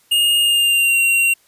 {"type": "tone with pitch glide", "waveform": "square", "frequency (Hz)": [2842, 2752], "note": ["F7", "F7"], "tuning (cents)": [30, -26], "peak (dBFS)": -13, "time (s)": [0.11, 1.34], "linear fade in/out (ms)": 10, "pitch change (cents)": -56, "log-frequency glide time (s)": [0.4, 0.98], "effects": ["white hiss -56 dBFS RMS until 1.47 s", "resampled to 32000 Hz"]}